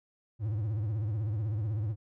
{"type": "tone with vibrato", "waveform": "triangle", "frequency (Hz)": 106.9, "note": "A2", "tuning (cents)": -49, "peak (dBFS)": -27, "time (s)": [0.39, 1.96], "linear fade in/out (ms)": 50, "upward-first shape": "triangle", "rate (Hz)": 16, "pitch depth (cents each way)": 170, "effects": []}